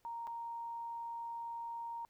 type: tone with dropouts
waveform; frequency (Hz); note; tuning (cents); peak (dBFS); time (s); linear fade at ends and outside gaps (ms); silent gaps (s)
sine; 931; A#5; -2; -40; 0.05-2.05; 0; 0.27-0.275
effects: pink hiss -75 dBFS RMS until 2.09 s